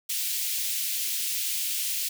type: high-pass noise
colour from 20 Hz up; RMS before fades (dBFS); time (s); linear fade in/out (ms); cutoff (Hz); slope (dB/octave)
white; -29; 0.09-2.09; 10; 2400; 24
effects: none